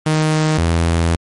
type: tone pair in turn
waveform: sawtooth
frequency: 155.56 / 83.65 Hz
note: D#3 / E2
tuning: 0 / +26 cents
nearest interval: major seventh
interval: 1074 cents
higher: first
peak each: -9 dBFS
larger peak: neither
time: 0.06-0.58 / 0.58-1.16 s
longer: second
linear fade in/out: 5 ms
effects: MP3 48 kbps